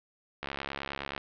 click train, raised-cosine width 0.3 ms, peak -18 dBFS, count 53, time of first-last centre 0.43-1.178 s, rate 69.5 Hz, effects low-pass 4000 Hz 12 dB/octave

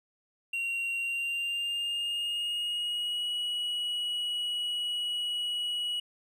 triangle tone with pitch glide, 2755 to 2919 Hz, F7 to F#7, -24 to -24 cents, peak -28 dBFS, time 0.53-6 s, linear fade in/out 5 ms, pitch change +100 cents, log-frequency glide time 0.97-3.29 s, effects none

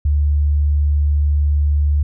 sine tone, 73.2 Hz, D2, 5 cents flat, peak -12 dBFS, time 0.05-2.03 s, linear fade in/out 5 ms, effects none

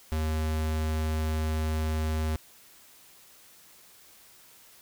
square tone, 78.3 Hz, D#2, 11 cents sharp, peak -27 dBFS, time 0.12-2.36 s, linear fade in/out 0 ms, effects white hiss -55 dBFS RMS until 4.81 s

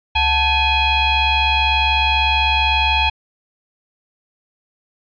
sine tone with frequency modulation, 1690 Hz, G#6, 30 cents sharp, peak -13 dBFS, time 0.15-3.1 s, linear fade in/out 10 ms, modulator 811 Hz, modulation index 2.2, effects resampled to 11025 Hz

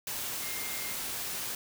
sine tone in noise, 2114 Hz, C7, 17 cents sharp, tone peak -43 dBFS, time 0.42-0.94 s, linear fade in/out 2 ms, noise white, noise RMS -36 dBFS, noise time 0.07-1.55 s, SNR -10 dB, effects none

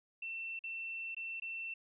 sine tone with dropouts, 2690 Hz, E7, 34 cents sharp, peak -39 dBFS, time 0.22-1.74 s, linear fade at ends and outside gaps 5 ms, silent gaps 0.592-0.638 / 1.148-1.166 / 1.4-1.42 s, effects none

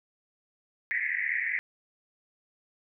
pink band-pass noise, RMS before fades -30 dBFS, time 0.91-1.59 s, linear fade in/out 0 ms, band 1800 to 2200 Hz, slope 96 dB/octave, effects none

